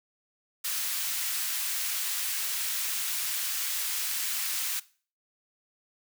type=high-pass noise; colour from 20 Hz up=white; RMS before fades=-31 dBFS; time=0.64-4.8 s; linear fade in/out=10 ms; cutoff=1500 Hz; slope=12 dB/octave; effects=noise-tail reverb RT60 0.4 s tail -19 dB re dry